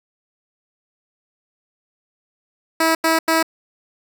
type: tone bursts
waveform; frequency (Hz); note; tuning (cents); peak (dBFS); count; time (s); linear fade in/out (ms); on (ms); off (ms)
10% pulse; 324.3; E4; -28; -6; 3; 2.8-3.428; 5; 150; 89
effects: none

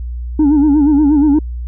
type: tone with vibrato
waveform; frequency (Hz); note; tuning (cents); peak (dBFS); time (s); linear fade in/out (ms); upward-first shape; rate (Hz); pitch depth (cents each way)
sine; 293.7; D4; 0; -5; 0.39-1.39; 5; sine; 8.4; 98
effects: tanh soft clip ceiling -6 dBFS + added 60 Hz sine -20 dBFS peak until 1.67 s

